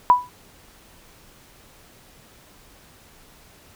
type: tone with exponential decay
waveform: sine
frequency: 987.8 Hz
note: B5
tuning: in tune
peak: -6 dBFS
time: 0.1-0.29 s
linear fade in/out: 0 ms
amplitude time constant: 40 ms
effects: pink hiss -51 dBFS RMS until 3.75 s